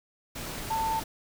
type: tone in noise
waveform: sine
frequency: 891 Hz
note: A5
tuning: 22 cents sharp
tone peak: -26 dBFS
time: 0.7-1 s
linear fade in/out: 10 ms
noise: pink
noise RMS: -37 dBFS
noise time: 0.35-1.04 s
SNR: +8 dB
effects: none